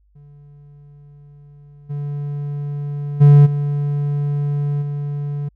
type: tone with level steps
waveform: triangle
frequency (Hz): 144.5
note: D3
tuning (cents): -28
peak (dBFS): -39 / -20 / -3 / -15 / -19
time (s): 0.15-5.49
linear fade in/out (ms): 10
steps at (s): 1.89 / 3.2 / 3.45 / 4.81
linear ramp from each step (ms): 20
effects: added 50 Hz sine -54 dBFS peak until 5.55 s